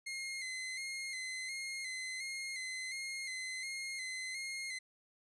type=tone with vibrato; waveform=sawtooth; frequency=2093 Hz; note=C7; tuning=in tune; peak=-36 dBFS; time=0.06-4.79 s; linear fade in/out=10 ms; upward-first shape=square; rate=1.4 Hz; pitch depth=38 cents each way; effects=resampled to 24000 Hz